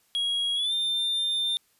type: tone with pitch glide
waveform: triangle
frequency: 3300 to 3599 Hz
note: G#7 to A7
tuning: -12 to +38 cents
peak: -23 dBFS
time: 0.15-1.57 s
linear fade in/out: 0 ms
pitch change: +150 cents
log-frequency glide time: 0.55-0.73 s
effects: white hiss -66 dBFS RMS until 1.79 s + resampled to 32000 Hz